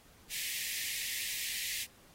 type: high-pass noise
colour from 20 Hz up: pink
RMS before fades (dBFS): -38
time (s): 0.29-1.87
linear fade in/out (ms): 50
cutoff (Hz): 1800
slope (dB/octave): 96
effects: pink hiss -61 dBFS RMS until 2.14 s + AAC 48 kbps